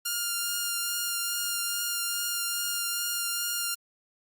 5% pulse tone with vibrato, 1405 Hz, F6, 10 cents sharp, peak -17 dBFS, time 0.05-3.75 s, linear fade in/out 10 ms, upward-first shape triangle, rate 2.4 Hz, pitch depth 15 cents each way, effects Opus 48 kbps

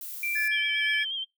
violet noise, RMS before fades -38 dBFS, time 0.01-0.48 s, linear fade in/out 2 ms
sine tone with pitch glide, 2356 to 2321 Hz, D7 to D7, +5 to -21 cents, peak -27 dBFS, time 0.23-1.03 s, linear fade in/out 2 ms, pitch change -26 cents, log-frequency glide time 0.5-0.68 s
triangle tone with tremolo, 1724 Hz, A6, 36 cents flat, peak -24 dBFS, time 0.35-1.05 s, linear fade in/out 10 ms, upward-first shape sine, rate 2.2 Hz, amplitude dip 50%
sine tone with vibrato, 3171 Hz, G7, 19 cents sharp, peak -29 dBFS, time 0.51-1.25 s, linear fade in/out 20 ms, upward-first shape sine, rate 8.3 Hz, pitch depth 48 cents each way
effects noise-tail reverb RT60 0.2 s tail -26 dB re dry

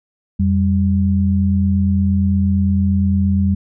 sine tone pair together, 87.31 / 196 Hz, F2 / G3, 0 / 0 cents, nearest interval octave + major second, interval 1400 cents, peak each -15 dBFS, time 0.39-3.55 s, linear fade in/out 10 ms, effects none

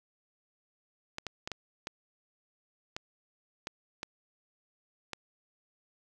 clicks, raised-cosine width 0.2 ms, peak -19 dBFS, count 9, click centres 1.184 / 1.267 / 1.475 / 1.517 / 1.871 / 2.965 / 3.671 / 4.031 / 5.133 s, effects none

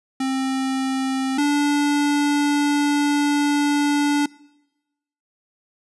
square tone pair in turn, 264.9 / 290.1 Hz, C4 / D4, +22 / -21 cents, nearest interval major second, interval 157 cents, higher second, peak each -21 / -17 dBFS, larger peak second, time 0.2-1.38 / 1.38-4.26 s, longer second, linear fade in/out 5 ms, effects noise-tail reverb RT60 1.0 s tail -23 dB re dry + resampled to 24000 Hz

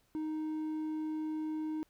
sine tone with hard clipping, 311.1 Hz, D#4, in tune, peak -35 dBFS, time 0.15-1.83 s, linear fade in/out 0 ms, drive 3 dB, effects pink hiss -72 dBFS RMS until 1.89 s

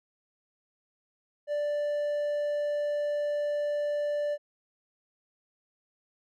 triangle tone, 587.3 Hz, D5, in tune, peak -25 dBFS, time 1.47-4.38 s, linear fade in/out 50 ms, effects none

